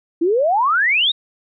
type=exponential sweep; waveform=sine; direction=up; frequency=316.6 to 3840 Hz; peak=-13 dBFS; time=0.21-1.12 s; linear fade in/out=10 ms; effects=none